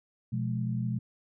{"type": "chord", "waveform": "sine", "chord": "F diminished", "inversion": "second", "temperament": "equal with one note detuned", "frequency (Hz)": [123.47, 174.61, 211.6], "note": ["Cb3", "F3", "Ab3"], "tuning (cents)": [0, 0, 33], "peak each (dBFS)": [-30, -36, -34], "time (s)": [0.32, 0.99], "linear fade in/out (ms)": 10, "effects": []}